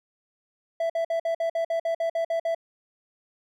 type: tone bursts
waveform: triangle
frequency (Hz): 663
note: E5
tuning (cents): +10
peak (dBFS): -21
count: 12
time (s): 0.8-2.548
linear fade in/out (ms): 5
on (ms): 98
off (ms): 52
effects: none